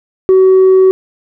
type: tone with tanh clipping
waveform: triangle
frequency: 377.2 Hz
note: F#4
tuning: 33 cents sharp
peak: -4 dBFS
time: 0.29-0.91 s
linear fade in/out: 0 ms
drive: 6 dB
effects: none